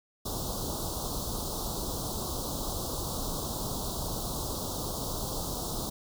pink band-stop noise, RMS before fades -34 dBFS, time 0.25-5.9 s, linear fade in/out 10 ms, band 1200 to 3600 Hz, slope 48 dB/octave, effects none

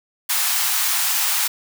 white high-pass noise, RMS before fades -20 dBFS, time 0.29-1.48 s, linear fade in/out 10 ms, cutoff 740 Hz, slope 48 dB/octave, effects none

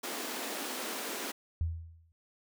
pink high-pass noise, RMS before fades -38 dBFS, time 0.03-1.32 s, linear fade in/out 10 ms, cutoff 230 Hz, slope 48 dB/octave
sine tone with exponential decay, 82.41 Hz, E2, in tune, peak -26 dBFS, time 1.61-2.12 s, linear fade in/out 0 ms, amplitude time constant 110 ms
effects none

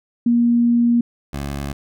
sine / 15% pulse tone pair in turn, 237.1 / 70.34 Hz, A#3 / C#2, +30 / +26 cents, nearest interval octave + major sixth, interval 2104 cents, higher first, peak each -12 / -18 dBFS, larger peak first, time 0.26-1.01 / 1.33-1.73 s, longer first, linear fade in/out 5 ms, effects none

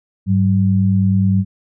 sine tone pair together, 100.9 / 190.47 Hz, G#2 / G3, -49 / -50 cents, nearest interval major seventh, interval 1099 cents, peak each -14 dBFS, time 0.26-1.45 s, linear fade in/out 50 ms, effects none

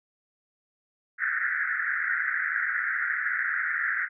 pink band-pass noise, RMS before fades -28 dBFS, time 1.18-4.09 s, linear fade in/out 50 ms, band 1400 to 2000 Hz, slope 96 dB/octave, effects none

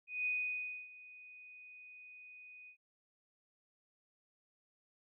sine tone with ADSR envelope, 2488 Hz, D#7, 1 cent flat, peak -32 dBFS, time 0.07-2.77 s, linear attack 190 ms, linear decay 620 ms, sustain -20 dB, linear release 85 ms, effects none

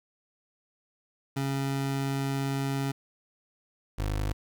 25% pulse tone pair in turn, 137.1 / 51.35 Hz, C#3 / G#1, -19 / -19 cents, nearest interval octave + perfect fourth, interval 1700 cents, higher first, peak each -24 dBFS, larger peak neither, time 1.36-2.92 / 3.98-4.33 s, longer first, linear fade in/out 10 ms, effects 10-bit

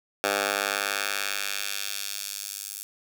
10% pulse tone with high-pass filter sweep, 100.4 Hz, G2, 42 cents sharp, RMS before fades -30 dBFS, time 0.24-2.83 s, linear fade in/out 0 ms, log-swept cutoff 660 to 8300 Hz, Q 0.83, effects none

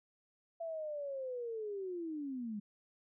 sine linear sweep, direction down, 673 to 200 Hz, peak -38 dBFS, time 0.6-2.6 s, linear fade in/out 10 ms, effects none

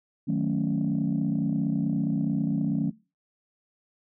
sine chord, D# half-diminished seventh, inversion none, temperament equal, 155.56 / 185 / 220 / 277.2 Hz, D#3 / F#3 / A3 / C#4, 0 / 0 / 0 / 0 cents, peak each -28 dBFS, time 0.27-2.91 s, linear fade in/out 20 ms, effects noise-tail reverb RT60 0.3 s tail -22 dB re dry + tanh soft clip ceiling -17 dBFS

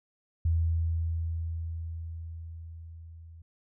sine tone with level ramp, 82.41 Hz, E2, in tune, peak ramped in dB -22 to -46 dBFS, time 0.45-3.42 s, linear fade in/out 5 ms, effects none

